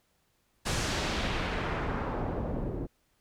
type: noise with low-pass filter sweep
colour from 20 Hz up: pink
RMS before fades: -32 dBFS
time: 0.65-2.87 s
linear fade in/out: 20 ms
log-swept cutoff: 8500 to 360 Hz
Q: 1
effects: pink hiss -72 dBFS RMS until 3.2 s